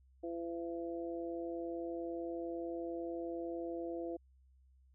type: harmonic tone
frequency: 168.9 Hz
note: E3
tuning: 42 cents sharp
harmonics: 2 / 3 / 4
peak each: -40 / -44 / -46 dBFS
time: 0.23-4.17 s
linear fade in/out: 10 ms
effects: added 65 Hz sine -63 dBFS peak until 4.94 s